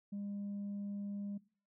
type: tone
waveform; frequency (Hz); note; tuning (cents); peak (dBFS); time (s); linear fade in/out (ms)
sine; 202.1; G#3; -47; -37; 0.12-1.38; 10
effects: noise-tail reverb RT60 0.4 s tail -21 dB re dry + tanh soft clip ceiling -37 dBFS